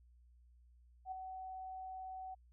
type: tone with ADSR envelope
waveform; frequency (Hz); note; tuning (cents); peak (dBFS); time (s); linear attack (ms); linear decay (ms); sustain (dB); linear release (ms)
sine; 753; F#5; +30; -38; 1.05-2.35; 69; 5; -6; 14
effects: added 60 Hz sine -62 dBFS peak until 2.52 s